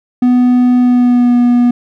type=tone with pitch glide; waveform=triangle; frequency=247.9 to 242.7 Hz; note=B3 to B3; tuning=+7 to -30 cents; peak=-4 dBFS; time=0.22-1.71 s; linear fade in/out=5 ms; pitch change=-37 cents; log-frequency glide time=0.79-1.36 s; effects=none